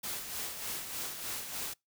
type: noise with tremolo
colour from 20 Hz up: white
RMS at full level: -37 dBFS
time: 0.03-1.74 s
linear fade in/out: 10 ms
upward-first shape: sine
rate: 3.3 Hz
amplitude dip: 50%
effects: noise-tail reverb RT60 0.2 s tail -26 dB re dry

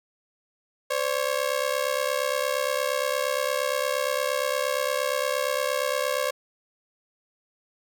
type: ring-modulated tone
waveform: sawtooth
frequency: 547 Hz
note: C#5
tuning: 23 cents flat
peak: -17 dBFS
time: 0.9-6.31 s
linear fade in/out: 10 ms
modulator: 34.3 Hz
effects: none

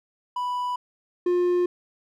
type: tone pair in turn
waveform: triangle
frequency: 987.8 / 355.3 Hz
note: B5 / F4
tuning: 0 / +30 cents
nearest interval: octave + tritone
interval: 1770 cents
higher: first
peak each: -23 / -17 dBFS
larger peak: second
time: 0.36-0.76 / 1.26-1.66 s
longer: neither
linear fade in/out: 5 ms
effects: none

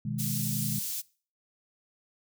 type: chord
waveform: sine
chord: G# minor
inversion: first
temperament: just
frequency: 124.59 / 155.74 / 207.7 Hz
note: B2 / D#3 / G#3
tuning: +16 / +2 / 0 cents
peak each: -34 dBFS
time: 0.05-0.79 s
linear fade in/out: 5 ms
type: high-pass noise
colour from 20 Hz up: white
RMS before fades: -34 dBFS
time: 0.18-1.02 s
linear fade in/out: 20 ms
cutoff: 4900 Hz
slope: 12 dB/octave
effects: noise-tail reverb RT60 0.4 s tail -22 dB re dry

